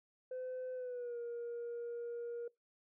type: tone with pitch glide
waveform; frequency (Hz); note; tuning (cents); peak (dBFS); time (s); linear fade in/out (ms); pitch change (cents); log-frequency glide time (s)
sine; 510 to 473.1; C5 to A#4; -44 to +26; -38; 0.31-2.48; 5; -130; 0.74-1.18
effects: noise-tail reverb RT60 0.2 s tail -24 dB re dry + tanh soft clip ceiling -38 dBFS